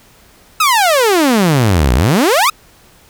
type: exponential two-way sweep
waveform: sawtooth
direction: down then up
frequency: 1320 to 57 to 1320 Hz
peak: -5 dBFS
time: 0.6-2.5 s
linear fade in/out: 5 ms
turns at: 1.94 s
effects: pink hiss -46 dBFS RMS until 3.09 s